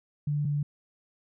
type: tone pair in turn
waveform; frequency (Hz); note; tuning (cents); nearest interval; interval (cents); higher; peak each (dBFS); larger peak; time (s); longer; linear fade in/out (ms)
sine; 146.83 / 145.73; D3 / D3; 0 / -13; unison; 13; first; -25; neither; 0.27-0.45 / 0.45-0.63; neither; 5
effects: none